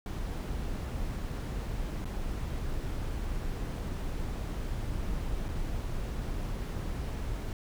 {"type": "noise with dropouts", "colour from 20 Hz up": "brown", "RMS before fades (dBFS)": -34, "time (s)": [0.06, 7.53], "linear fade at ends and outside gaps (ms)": 1, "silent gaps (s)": [[2.045, 2.054], [5.483, 5.487]], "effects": []}